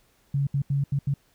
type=tone bursts at uneven times; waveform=sine; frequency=139.8 Hz; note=C#3; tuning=15 cents sharp; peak=-21 dBFS; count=5; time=0.34-0.47 / 0.54-0.62 / 0.7-0.84 / 0.92-0.99 / 1.07-1.14 s; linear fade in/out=5 ms; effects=pink hiss -64 dBFS RMS until 1.34 s